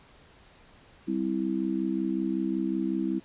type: chord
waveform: sine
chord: C major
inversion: second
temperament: just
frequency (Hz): 196.22 / 261.6 / 327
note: G3 / C4 / E4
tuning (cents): +2 / 0 / -14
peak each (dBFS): -31 / -31 / -29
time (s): 1.07-3.2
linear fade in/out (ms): 20
effects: pink hiss -56 dBFS RMS until 3.24 s + resampled to 8000 Hz